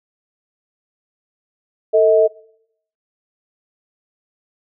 sine tone pair together, 445.9 / 636.8 Hz, A4 / D#5, +23 / +40 cents, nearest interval tritone, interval 617 cents, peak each -12 dBFS, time 1.93-2.28 s, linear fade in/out 20 ms, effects noise-tail reverb RT60 0.7 s tail -22 dB re dry

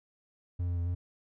triangle tone with pitch steps, 88.3 / 87.4 / 85.9 / 88.3 Hz, F2 / F2 / F2 / F2, +20 / +2 / -28 / +20 cents, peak -27 dBFS, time 0.59-0.95 s, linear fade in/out 10 ms, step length 90 ms, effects none

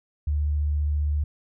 sine tone with vibrato, 74 Hz, D2, 14 cents sharp, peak -21 dBFS, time 0.27-1.24 s, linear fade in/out 5 ms, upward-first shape sine, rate 15 Hz, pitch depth 11 cents each way, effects none

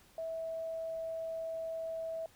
sine tone, 652 Hz, E5, 19 cents flat, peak -36 dBFS, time 0.18-2.26 s, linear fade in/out 2 ms, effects pink hiss -63 dBFS RMS until 2.35 s

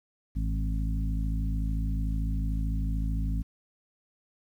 harmonic tone with a mistuned harmonic, 53.5 Hz, A1, 48 cents flat, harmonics 1 / 2 / 3 / 4 / 5, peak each -27 / -36 / -36 / -40 / -40 dBFS, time 0.35-3.43 s, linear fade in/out 20 ms, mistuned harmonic 3, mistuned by +24 cents, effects 10-bit

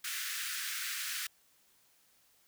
pink high-pass noise, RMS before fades -38 dBFS, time 0.04-1.27 s, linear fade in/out 5 ms, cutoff 1400 Hz, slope 48 dB/octave, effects white hiss -68 dBFS RMS until 2.47 s

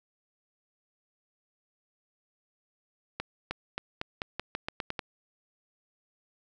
accelerating click train, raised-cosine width 0.3 ms, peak -16 dBFS, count 11, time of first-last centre 3.2-4.992 s, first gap 310 ms, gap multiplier 0.87, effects none

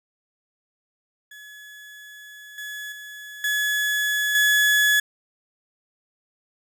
35% pulse tone with level steps, 1700 Hz, G#6, 40 cents sharp, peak -39 / -30 / -35 / -19 / -14 dBFS, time 1.31-5 s, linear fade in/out 5 ms, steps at 2.58 / 2.92 / 3.44 / 4.35 s, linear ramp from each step 2 ms, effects none

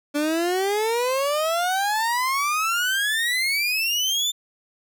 30% pulse exponential sweep, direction up, 287.9 to 3593 Hz, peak -18 dBFS, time 0.14-4.32 s, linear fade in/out 20 ms, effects none

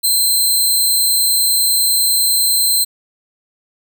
10% pulse tone, 4110 Hz, C8, 32 cents flat, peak -5 dBFS, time 0.03-2.85 s, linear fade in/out 20 ms, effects none

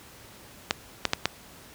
clicks, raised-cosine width 0.2 ms, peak -4 dBFS, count 4, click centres 0.709 / 1.053 / 1.134 / 1.256 s, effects pink hiss -49 dBFS RMS until 1.74 s + high-pass 60 Hz 12 dB/octave

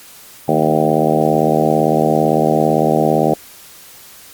harmonic tone with a mistuned harmonic, 77.78 Hz, D#2, in tune, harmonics 2 / 3 / 4 / 5 / 6 / 7 / 8 / 9 / 10, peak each -20 / -20 / -20 / -20 / -20 / -20 / -20 / -20 / -20 dBFS, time 0.48-3.34 s, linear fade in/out 5 ms, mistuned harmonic 3, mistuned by -49 cents, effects white hiss -40 dBFS RMS until 4.33 s + Opus 48 kbps

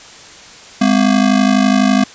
square ring-modulated tone, 230.7 Hz, A#3, 18 cents flat, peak -7 dBFS, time 0.81-2.04 s, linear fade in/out 5 ms, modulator 26 Hz, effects white hiss -37 dBFS RMS until 2.14 s + resampled to 16000 Hz

